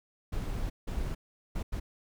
brown noise bursts at uneven times, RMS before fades -33 dBFS, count 4, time 0.32-0.7 / 0.87-1.15 / 1.55-1.63 / 1.72-1.8 s, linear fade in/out 10 ms, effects none

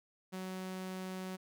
sawtooth tone, 186.6 Hz, F#3, 15 cents sharp, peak -36 dBFS, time 0.32-1.37 s, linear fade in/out 20 ms, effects none

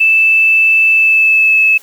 sine tone with pitch glide, 2637 to 2601 Hz, E7 to E7, 0 to -24 cents, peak -6 dBFS, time 0-1.78 s, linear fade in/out 10 ms, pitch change -24 cents, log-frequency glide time 0.92-1.62 s, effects white hiss -41 dBFS RMS until 1.82 s + high-pass 300 Hz 12 dB/octave

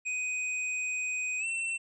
square tone with pitch glide, 2500 to 2695 Hz, D#7 to E7, +8 to +38 cents, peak -31 dBFS, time 0.05-1.78 s, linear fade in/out 20 ms, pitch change +130 cents, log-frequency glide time 1.39-1.45 s, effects resampled to 22050 Hz

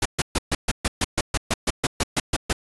pink noise bursts, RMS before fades -21 dBFS, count 16, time 0.02-2.53 s, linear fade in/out 5 ms, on 35 ms, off 130 ms, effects resampled to 24000 Hz

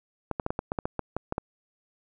clicks, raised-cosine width 1 ms, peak -14 dBFS, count 12, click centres 0.313 / 0.398 / 0.464 / 0.505 / 0.591 / 0.719 / 0.788 / 0.855 / 0.993 / 1.166 / 1.324 / 1.381 s, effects none

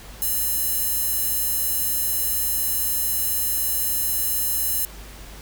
square tone with high-pass filter, 583 Hz, D5, 13 cents flat, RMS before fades -23 dBFS, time 0.22-4.85 s, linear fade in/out 0 ms, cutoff 12000 Hz, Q 0.79, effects added 50 Hz sine -40 dBFS peak until 5.41 s + pink hiss -43 dBFS RMS until 5.41 s

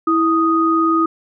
sine tone pair together, 327 / 1244.5 Hz, E4 / D#6, -14 / 0 cents, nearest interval octave + major seventh, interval 2314 cents, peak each -15 dBFS, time 0.07-1.06 s, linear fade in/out 5 ms, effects none

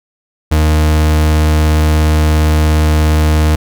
40% pulse tone, 77.1 Hz, D#2, 15 cents flat, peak -7 dBFS, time 0.51-3.56 s, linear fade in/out 10 ms, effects none

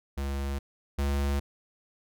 square tone pair in turn, 69.3 / 70.23 Hz, C#2 / C#2, 0 / +23 cents, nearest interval unison, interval 23 cents, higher second, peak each -30 / -26 dBFS, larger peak second, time 0.17-0.59 / 0.98-1.4 s, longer neither, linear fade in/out 10 ms, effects none

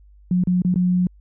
sine tone with dropouts, 180.4 Hz, F#3, 44 cents flat, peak -15 dBFS, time 0.31-1.07 s, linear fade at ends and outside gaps 2 ms, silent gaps 0.438-0.472 / 0.62-0.648 / 0.742-0.758 s, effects added 50 Hz sine -46 dBFS peak until 1.2 s

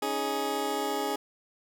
20% pulse chord, C# suspended second, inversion none, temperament just, 277.2 / 311.8 / 415.8 Hz, C#4 / D#4 / G#4, 0 / +4 / +2 cents, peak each -30 / -31 / -26 dBFS, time 0.02-1.16 s, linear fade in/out 5 ms, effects none

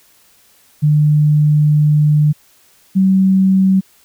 sine tone pair in turn, 150 / 190.47 Hz, D3 / G3, +37 / -50 cents, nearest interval major third, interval 413 cents, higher second, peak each -8 dBFS, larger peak neither, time 0.82-2.33 / 2.95-3.81 s, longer first, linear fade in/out 20 ms, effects white hiss -51 dBFS RMS until 4.04 s

